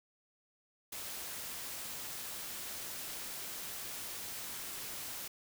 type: noise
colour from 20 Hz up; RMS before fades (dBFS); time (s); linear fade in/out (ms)
white; -43; 0.92-5.28; 5
effects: none